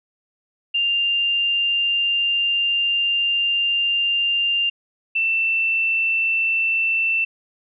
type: tone pair in turn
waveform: sine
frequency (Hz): 2794 / 2674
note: F7 / E7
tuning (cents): 0 / +24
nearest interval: minor second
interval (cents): 76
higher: first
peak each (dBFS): -17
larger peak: neither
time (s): 0.74-4.7 / 5.15-7.25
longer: first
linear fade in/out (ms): 10
effects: none